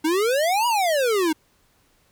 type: exponential two-way sweep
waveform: square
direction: up then down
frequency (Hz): 301.5 to 985 to 302.2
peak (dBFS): -19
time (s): 0.04-1.33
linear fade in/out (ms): 10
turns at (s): 0.67
effects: pink hiss -62 dBFS RMS until 2.11 s